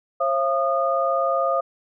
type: tone cluster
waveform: sine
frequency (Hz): 538 / 678 / 1225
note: C5 / E5 / D#6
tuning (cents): +48 / +49 / -27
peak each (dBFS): -23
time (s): 0.2-1.61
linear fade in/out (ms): 10
effects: none